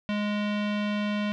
square tone with low-pass filter, 207.7 Hz, G#3, in tune, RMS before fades -28 dBFS, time 0.09-1.32 s, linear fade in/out 0 ms, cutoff 3000 Hz, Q 2.1, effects none

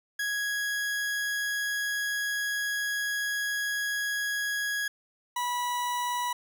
40% pulse tone pair in turn, 1661.2 / 977.1 Hz, G#6 / B5, 0 / -19 cents, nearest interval major sixth, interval 919 cents, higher first, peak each -27 dBFS, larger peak neither, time 0.19-4.88 / 5.36-6.33 s, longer first, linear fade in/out 5 ms, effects none

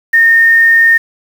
sine tone with quantisation, 1831 Hz, A#6, 32 cents flat, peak -4 dBFS, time 0.13-0.98 s, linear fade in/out 10 ms, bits 5, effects none

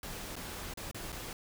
pink noise with dropouts, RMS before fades -42 dBFS, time 0.03-1.33 s, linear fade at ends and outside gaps 2 ms, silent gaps 0.356-0.364 / 0.738-0.773 / 0.913-0.945 / 1.121-1.126 s, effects none

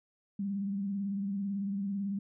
sine tone with vibrato, 198.5 Hz, G3, 22 cents sharp, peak -31 dBFS, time 0.39-2.19 s, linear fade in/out 5 ms, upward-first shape sine, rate 18 Hz, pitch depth 50 cents each way, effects none

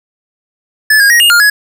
square tone with pitch steps, 1731 / 1630 / 1886 / 2840 / 1411 / 1678 Hz, A6 / G#6 / A#6 / F7 / F6 / G#6, -29 / -33 / +20 / +28 / +17 / +17 cents, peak -5 dBFS, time 0.9-1.5 s, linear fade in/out 5 ms, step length 100 ms, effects none

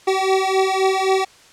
25% pulse beating tone pair, 380 / 383.8 Hz, F#4 / G4, +46 / -37 cents, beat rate 3.8 Hz, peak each -15 dBFS, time 0.07-1.25 s, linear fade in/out 10 ms, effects white hiss -48 dBFS RMS until 1.52 s + low-pass 7000 Hz 12 dB/octave

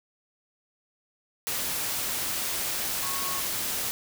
sine tone in noise, 1100 Hz, C#6, 14 cents flat, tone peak -35 dBFS, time 3.03-3.4 s, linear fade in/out 0 ms, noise white, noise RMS -30 dBFS, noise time 1.47-3.91 s, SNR -8 dB, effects none

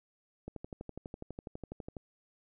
click train, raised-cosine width 2 ms, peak -28 dBFS, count 19, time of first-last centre 0.48-1.968 s, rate 12.1 Hz, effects none

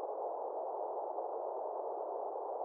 white band-pass noise, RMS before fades -40 dBFS, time 0-2.64 s, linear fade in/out 0 ms, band 400 to 860 Hz, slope 48 dB/octave, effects none

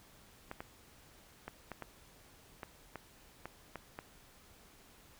clicks, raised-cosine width 0.5 ms, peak -27 dBFS, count 10, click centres 0.514 / 0.605 / 1.48 / 1.717 / 1.823 / 2.632 / 2.957 / 3.456 / 3.757 / 3.989 s, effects pink hiss -61 dBFS RMS until 5.19 s

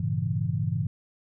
sine chord, G diminished seventh, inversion none, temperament equal with one note detuned, 100.35 / 116.54 / 138.59 / 164.81 Hz, G2 / Bb2 / Db3 / Fb3, +41 / 0 / 0 / 0 cents, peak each -30 dBFS, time 0-0.87 s, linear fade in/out 5 ms, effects none

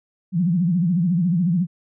sine tone with vibrato, 174.61 Hz, F3, in tune, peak -16 dBFS, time 0.32-1.67 s, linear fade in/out 50 ms, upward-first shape sine, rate 14 Hz, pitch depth 150 cents each way, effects none

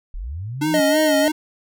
sine linear sweep, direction up, 30.87 to 185 Hz, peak -26 dBFS, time 0.14-0.8 s, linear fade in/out 0 ms
square tone with vibrato, 294.3 Hz, D4, 4 cents sharp, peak -19 dBFS, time 0.61-1.32 s, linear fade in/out 10 ms, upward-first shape sine, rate 3.1 Hz, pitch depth 100 cents each way
square tone, 622.3 Hz, D#5, in tune, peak -17 dBFS, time 0.74-1.28 s, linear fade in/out 0 ms
effects none

